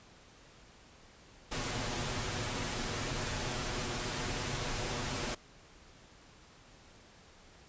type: noise with comb filter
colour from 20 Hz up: pink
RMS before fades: -36 dBFS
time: 1.51-5.35 s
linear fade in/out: 10 ms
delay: 8.2 ms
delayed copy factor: +0.55
effects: pink hiss -58 dBFS RMS until 7.68 s + resampled to 16000 Hz